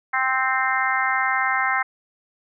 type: harmonic tone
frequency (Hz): 261.6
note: C4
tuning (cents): 0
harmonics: 3 / 4 / 5 / 6 / 7 / 8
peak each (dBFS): -26 / -26 / -26 / -26 / -26 / -26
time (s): 0.13-1.83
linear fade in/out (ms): 10
effects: none